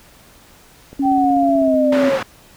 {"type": "click train", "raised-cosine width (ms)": 2, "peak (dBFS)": -23, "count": 14, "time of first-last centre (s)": [0.93, 1.743], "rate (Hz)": 16}
{"type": "tone with pitch glide", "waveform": "sine", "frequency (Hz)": [276.7, 262.2], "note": ["C#4", "C4"], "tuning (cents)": [-3, 4], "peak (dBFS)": -15, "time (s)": [0.99, 2.1], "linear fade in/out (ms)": 10, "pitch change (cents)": -93, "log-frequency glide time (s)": [1.57, 1.73]}
{"type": "linear sweep", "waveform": "sine", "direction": "down", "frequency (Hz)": [784, 529], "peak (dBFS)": -14, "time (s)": [1.02, 2.2], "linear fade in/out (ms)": 50}
{"type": "band-pass noise", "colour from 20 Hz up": "white", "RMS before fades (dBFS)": -25, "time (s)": [1.92, 2.23], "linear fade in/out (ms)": 5, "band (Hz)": [150, 1600], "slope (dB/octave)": 12}
{"effects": ["pink hiss -47 dBFS RMS until 2.56 s"]}